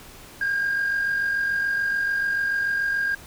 sine tone pair together, 1568 / 1614.9 Hz, G6 / G#6, 0 / -49 cents, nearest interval minor second, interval 51 cents, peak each -30 / -20 dBFS, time 0.41-3.15 s, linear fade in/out 5 ms, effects tanh soft clip ceiling -18 dBFS + pink hiss -45 dBFS RMS until 3.26 s

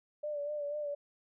sine tone with vibrato, 587.3 Hz, D5, in tune, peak -34 dBFS, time 0.23-0.95 s, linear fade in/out 10 ms, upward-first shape sine, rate 4.1 Hz, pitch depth 40 cents each way, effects none

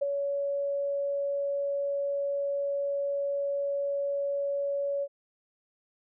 sine tone with ADSR envelope, 563 Hz, C#5, 27 cents sharp, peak -22 dBFS, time 0.01-5.08 s, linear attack 15 ms, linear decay 13 ms, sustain -5 dB, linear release 53 ms, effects none

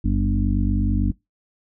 harmonic tone with a mistuned harmonic, 49 Hz, G1, in tune, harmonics 1 / 2 / 4 / 5 / 6, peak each -20 / -23 / -26 / -27 / -28 dBFS, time 0.04-1.12 s, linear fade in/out 10 ms, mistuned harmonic 2, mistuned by -33 cents, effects noise-tail reverb RT60 0.2 s tail -24 dB re dry

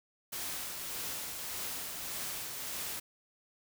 white noise with tremolo, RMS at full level -38 dBFS, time 0.32-3 s, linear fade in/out 10 ms, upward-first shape triangle, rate 1.7 Hz, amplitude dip 35%, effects none

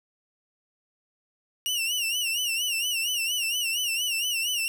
sawtooth tone with vibrato, 2827 Hz, F7, 20 cents sharp, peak -22 dBFS, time 1.66-4.68 s, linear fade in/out 0 ms, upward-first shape sine, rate 4.3 Hz, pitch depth 110 cents each way, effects none

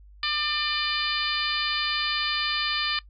harmonic tone, 598 Hz, D5, 31 cents sharp, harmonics 2 / 3 / 4 / 5 / 6 / 7 / 8, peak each -32 / -32 / -32 / -32 / -32 / -32 / -32 dBFS, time 0.23-2.99 s, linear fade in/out 2 ms, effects noise-tail reverb RT60 0.1 s tail -20 dB re dry + added 50 Hz sine -47 dBFS peak until 3.09 s

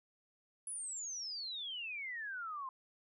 sine exponential sweep, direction down, 10350 to 1027 Hz, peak -40 dBFS, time 0.67-2.69 s, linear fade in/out 2 ms, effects none

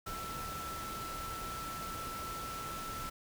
sine tone in noise, 1329 Hz, E6, 14 cents sharp, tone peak -41 dBFS, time 0.06-3.1 s, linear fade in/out 10 ms, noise pink, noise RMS -44 dBFS, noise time 0.06-3.1 s, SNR 0 dB, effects none

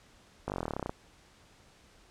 slowing click train, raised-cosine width 1 ms, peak -19 dBFS, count 17, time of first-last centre 0.48-0.895 s, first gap 19 ms, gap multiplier 1.04, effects pink hiss -60 dBFS RMS until 2.1 s + low-pass 8000 Hz 12 dB/octave

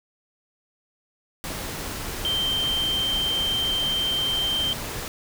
sine tone in noise, 3136 Hz, G7, in tune, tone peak -22 dBFS, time 2.25-4.73 s, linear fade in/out 0 ms, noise pink, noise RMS -32 dBFS, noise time 1.44-5.08 s, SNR +7 dB, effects none

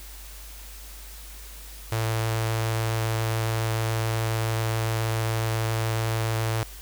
sawtooth tone with notch filter, 111.6 Hz, A2, 25 cents sharp, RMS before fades -26 dBFS, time 1.92-6.63 s, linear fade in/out 0 ms, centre 230 Hz, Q 0.93, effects added 50 Hz sine -41 dBFS peak until 6.81 s + white hiss -45 dBFS RMS until 6.81 s

